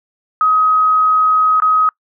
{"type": "tone with dropouts", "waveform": "sine", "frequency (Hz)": 1264, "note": "D#6", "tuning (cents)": 27, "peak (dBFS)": -9, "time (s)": [0.41, 1.89], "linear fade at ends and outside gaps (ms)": 1, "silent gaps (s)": [1.601, 1.621], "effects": ["noise-tail reverb RT60 0.1 s tail -26 dB re dry"]}